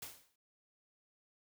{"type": "noise with exponential decay", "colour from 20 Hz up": "white", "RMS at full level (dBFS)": -43, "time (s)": [0.02, 0.36], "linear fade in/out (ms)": 5, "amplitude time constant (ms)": 73, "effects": []}